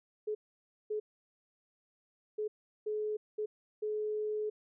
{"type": "tone bursts at uneven times", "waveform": "sine", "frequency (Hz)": 425.8, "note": "G#4", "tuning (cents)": 43, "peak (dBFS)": -32, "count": 6, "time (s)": [[0.27, 0.35], [0.9, 1], [2.38, 2.48], [2.86, 3.17], [3.38, 3.46], [3.82, 4.5]], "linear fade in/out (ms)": 10, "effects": []}